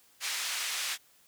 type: band-pass noise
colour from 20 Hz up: pink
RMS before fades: -34 dBFS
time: 0.2-0.98 s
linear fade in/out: 50 ms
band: 1900 to 9400 Hz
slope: 12 dB/octave
effects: white hiss -63 dBFS RMS until 1.27 s + high-pass 60 Hz 12 dB/octave